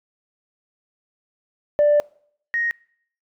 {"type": "tone pair in turn", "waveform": "sine", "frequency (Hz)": [589, 1870], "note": ["D5", "A#6"], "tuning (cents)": [5, 5], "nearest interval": "octave + minor sixth", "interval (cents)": 2000, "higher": "second", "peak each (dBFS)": [-11, -19], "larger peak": "first", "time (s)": [[1.79, 2], [2.54, 2.71]], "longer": "first", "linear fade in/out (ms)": 0, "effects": ["noise-tail reverb RT60 0.6 s tail -25 dB re dry", "tanh soft clip ceiling -10 dBFS"]}